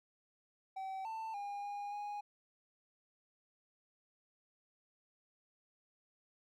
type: tone with pitch steps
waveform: triangle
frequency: 767 / 890 / 810 / 815 / 825 Hz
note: G5 / A5 / G#5 / G#5 / G#5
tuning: -38 / +20 / -43 / -33 / -12 cents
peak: -38 dBFS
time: 0.76-2.21 s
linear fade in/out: 10 ms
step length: 290 ms
effects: none

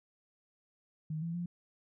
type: tone with pitch steps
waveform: sine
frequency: 156.1 / 167.4 / 174.1 Hz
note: D#3 / E3 / F3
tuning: +6 / +27 / -5 cents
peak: -34 dBFS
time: 1.1-1.46 s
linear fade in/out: 5 ms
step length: 120 ms
effects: none

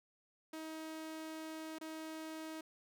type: tone with dropouts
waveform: sawtooth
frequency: 316.9 Hz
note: D#4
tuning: 32 cents sharp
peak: -40 dBFS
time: 0.53-2.61 s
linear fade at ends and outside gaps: 5 ms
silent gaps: 1.785-1.811 s
effects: none

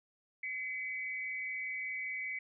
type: tone pair together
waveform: sine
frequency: 2039 / 2264 Hz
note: C7 / C#7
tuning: -45 / +36 cents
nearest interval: major second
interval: 181 cents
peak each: -39 / -39 dBFS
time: 0.43-2.39 s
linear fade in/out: 5 ms
effects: none

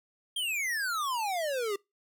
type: exponential sweep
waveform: square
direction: down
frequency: 3251 to 387.3 Hz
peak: -30 dBFS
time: 0.36-1.76 s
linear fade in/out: 5 ms
effects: noise-tail reverb RT60 0.2 s tail -24 dB re dry

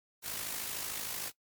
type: noise with amplitude modulation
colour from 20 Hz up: white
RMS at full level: -36 dBFS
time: 0.22-1.32 s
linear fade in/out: 50 ms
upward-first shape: sine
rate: 53.2 Hz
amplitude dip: 50%
effects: noise-tail reverb RT60 0.1 s tail -19 dB re dry + MP3 96 kbps

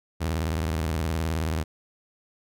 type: tone with vibrato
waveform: sawtooth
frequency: 80 Hz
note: D#2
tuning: 49 cents sharp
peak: -21 dBFS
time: 0.2-1.64 s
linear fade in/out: 20 ms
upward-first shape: triangle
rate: 19 Hz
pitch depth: 240 cents each way
effects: none

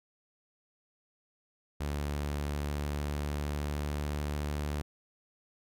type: tone with pitch glide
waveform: sawtooth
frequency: 72.7 to 73.76 Hz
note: D2 to D2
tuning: -17 to +8 cents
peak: -28 dBFS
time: 1.8-4.82 s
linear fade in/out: 10 ms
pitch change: +25 cents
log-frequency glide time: 2.15-4.52 s
effects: none

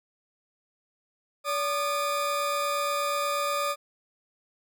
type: tone pair together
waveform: 40% pulse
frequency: 574 / 1216.3 Hz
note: D5 / D#6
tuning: -40 / -40 cents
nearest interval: octave + minor second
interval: 1300 cents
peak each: -29 / -27 dBFS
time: 1.44-3.76 s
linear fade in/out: 50 ms
effects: none

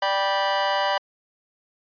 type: chord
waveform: sawtooth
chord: G major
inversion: second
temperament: just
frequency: 588 / 784 / 980 Hz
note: D5 / G5 / B5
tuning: +2 / 0 / -14 cents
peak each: -21 dBFS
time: 0.02-0.98 s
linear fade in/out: 5 ms
effects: resampled to 11025 Hz

